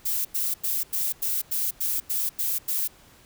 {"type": "noise bursts", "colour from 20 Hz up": "violet", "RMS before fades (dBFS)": -26, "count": 10, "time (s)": [0.05, 2.878], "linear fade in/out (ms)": 10, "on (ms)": 200, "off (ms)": 92, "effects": ["pink hiss -54 dBFS RMS until 3.25 s"]}